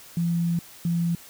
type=tone pair in turn; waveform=sine; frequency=170 / 170 Hz; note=F3 / F3; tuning=-46 / -46 cents; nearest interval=unison; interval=0 cents; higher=neither; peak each=-21 dBFS; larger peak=neither; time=0.17-0.59 / 0.85-1.15 s; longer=first; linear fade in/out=2 ms; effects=white hiss -47 dBFS RMS until 1.29 s